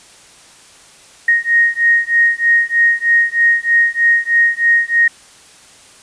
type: beating tone pair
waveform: sine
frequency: 1864.7 / 1867.9 Hz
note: A#6 / A#6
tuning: 0 / +3 cents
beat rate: 3.2 Hz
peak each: -13 dBFS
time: 1.28-5.08 s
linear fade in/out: 5 ms
effects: white hiss -43 dBFS RMS until 6.02 s + resampled to 22050 Hz